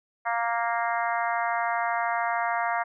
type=harmonic tone; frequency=233.1 Hz; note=A#3; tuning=in tune; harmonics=3 / 4 / 5 / 6 / 7 / 8 / 9; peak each=-28 / -30 / -32 / -34 / -35 / -36 / -37 dBFS; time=0.25-2.84 s; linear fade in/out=20 ms; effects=none